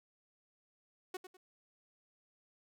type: tone with echo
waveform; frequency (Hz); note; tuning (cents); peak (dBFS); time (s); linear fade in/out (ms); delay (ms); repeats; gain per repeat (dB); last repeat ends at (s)
sawtooth; 370; F#4; 0; -35; 1.14-1.17; 5; 100; 2; -10; 1.37
effects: none